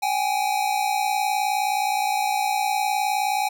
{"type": "tone pair together", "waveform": "square", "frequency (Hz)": [771.2, 830.6], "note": ["G5", "G#5"], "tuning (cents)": [-28, 0], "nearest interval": "minor second", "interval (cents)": 128, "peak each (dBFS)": [-25, -24], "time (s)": [0.02, 3.49], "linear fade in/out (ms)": 10, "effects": ["10-bit"]}